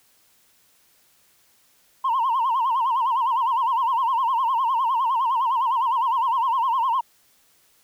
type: tone with vibrato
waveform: sine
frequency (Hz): 987.8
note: B5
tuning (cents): 0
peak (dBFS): -17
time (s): 2.04-7.01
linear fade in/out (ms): 10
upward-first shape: sine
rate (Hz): 9.8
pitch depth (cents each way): 160
effects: tanh soft clip ceiling -16 dBFS + white hiss -60 dBFS RMS until 7.83 s